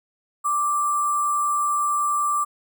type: tone with sample-and-hold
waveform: sine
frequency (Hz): 1174.7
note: D6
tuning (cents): 0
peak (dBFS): -19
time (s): 0.44-2.45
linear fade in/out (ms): 20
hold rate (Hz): 8820
effects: none